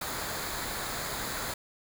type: noise with comb filter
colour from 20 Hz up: pink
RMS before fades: -35 dBFS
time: 0.01-1.54 s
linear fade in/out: 5 ms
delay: 0.35 ms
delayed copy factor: -0.55
effects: none